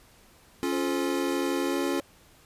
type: chord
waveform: square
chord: Db augmented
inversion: none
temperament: equal with one note detuned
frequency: 277.2 / 349.2 / 431.7 Hz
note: Db4 / F4 / A4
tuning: 0 / 0 / -33 cents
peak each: -30 / -30 / -35 dBFS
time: 0.63-2 s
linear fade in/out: 0 ms
type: tone with pitch glide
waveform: sine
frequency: 523.3 to 553.5 Hz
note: C5 to C#5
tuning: 0 to -3 cents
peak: -35 dBFS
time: 0.72-2.01 s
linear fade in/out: 5 ms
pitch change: +97 cents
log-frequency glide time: 1.64-1.77 s
effects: pink hiss -57 dBFS RMS until 2.45 s + resampled to 32000 Hz